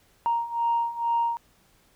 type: beating tone pair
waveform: sine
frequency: 932.3 / 934.5 Hz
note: A#5 / A#5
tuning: 0 / +4 cents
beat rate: 2.2 Hz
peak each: -27 / -24 dBFS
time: 0.26-1.37 s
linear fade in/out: 0 ms
effects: tanh soft clip ceiling -16 dBFS + pink hiss -62 dBFS RMS until 1.95 s

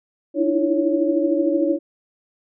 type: tone cluster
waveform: sine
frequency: 297.9 / 324.2 / 337.4 / 556 Hz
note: D4 / E4 / E4 / C#5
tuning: +25 / -29 / +40 / +5 cents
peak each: -22 dBFS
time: 0.34-1.79 s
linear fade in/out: 50 ms
effects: none

